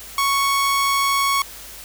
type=tone; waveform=sawtooth; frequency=1108.7 Hz; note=C#6; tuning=in tune; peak=-13 dBFS; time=0.18-1.42 s; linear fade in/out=2 ms; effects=added 50 Hz sine -47 dBFS peak until 1.84 s + white hiss -38 dBFS RMS until 1.84 s